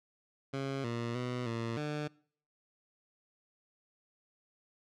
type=tone with pitch steps; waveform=15% pulse; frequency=136.4 / 117.8 / 124.1 / 115.5 / 149.5 Hz; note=C#3 / A#2 / B2 / A#2 / D3; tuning=-28 / +19 / +9 / -16 / +31 cents; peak=-28 dBFS; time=0.53-2.08 s; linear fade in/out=10 ms; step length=310 ms; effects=noise-tail reverb RT60 0.5 s tail -23 dB re dry + low-pass 5000 Hz 12 dB/octave